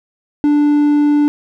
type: tone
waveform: triangle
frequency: 293.7 Hz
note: D4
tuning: in tune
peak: -7 dBFS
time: 0.44-1.28 s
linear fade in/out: 0 ms
effects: none